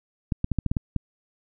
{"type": "clicks", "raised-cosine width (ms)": 5, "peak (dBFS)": -11, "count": 8, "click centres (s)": [0.322, 0.444, 0.517, 0.587, 0.663, 0.715, 0.768, 0.963], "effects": []}